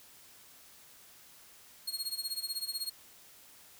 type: tone with tremolo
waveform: sawtooth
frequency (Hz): 4290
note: C8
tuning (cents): +42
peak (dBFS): -29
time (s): 1.87-2.9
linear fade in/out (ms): 10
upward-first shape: sine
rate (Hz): 16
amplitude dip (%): 85
effects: white hiss -57 dBFS RMS until 3.79 s